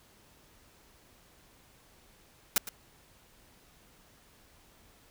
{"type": "noise with echo", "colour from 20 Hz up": "white", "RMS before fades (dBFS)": -24, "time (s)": [2.56, 2.58], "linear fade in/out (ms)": 2, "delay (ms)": 110, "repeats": 1, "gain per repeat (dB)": -15, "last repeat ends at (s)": 2.69, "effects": ["pink hiss -61 dBFS RMS until 5.1 s"]}